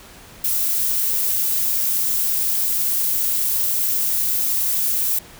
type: noise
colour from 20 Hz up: violet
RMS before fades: -20 dBFS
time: 0.44-5.19 s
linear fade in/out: 5 ms
effects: pink hiss -43 dBFS RMS until 5.39 s